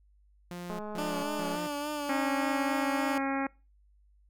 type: tone bursts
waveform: sawtooth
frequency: 176.1 Hz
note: F3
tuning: 15 cents sharp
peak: -34 dBFS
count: 3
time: 0.51-1.67 s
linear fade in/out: 0 ms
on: 280 ms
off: 160 ms
type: click train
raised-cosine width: 1 ms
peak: -27 dBFS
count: 182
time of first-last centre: 0.7-1.558 s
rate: 211 Hz
type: tone with vibrato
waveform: 15% pulse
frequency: 293.9 Hz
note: D4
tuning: 1 cent sharp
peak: -26 dBFS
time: 0.98-3.18 s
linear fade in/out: 2 ms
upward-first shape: sine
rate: 3.5 Hz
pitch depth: 38 cents each way
type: harmonic tone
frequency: 272.4 Hz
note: C#4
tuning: 30 cents flat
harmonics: 1 / 2 / 3 / 4 / 5 / 6 / 7 / 8 / 9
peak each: -31 / -37 / -35 / -41 / -39 / -41 / -42 / -42 / -45 dBFS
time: 2.09-3.47 s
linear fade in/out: 5 ms
effects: noise-tail reverb RT60 0.3 s tail -24 dB re dry + added 50 Hz sine -60 dBFS peak until 4.29 s